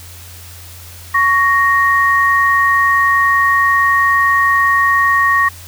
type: tone pair together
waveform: sine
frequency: 1115.2 / 1864.7 Hz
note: C#6 / A#6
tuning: +10 / 0 cents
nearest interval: major sixth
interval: 890 cents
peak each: -12 dBFS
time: 1.14-5.49 s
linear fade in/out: 10 ms
effects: added 87 Hz sine -35 dBFS peak until 5.67 s + white hiss -37 dBFS RMS until 5.67 s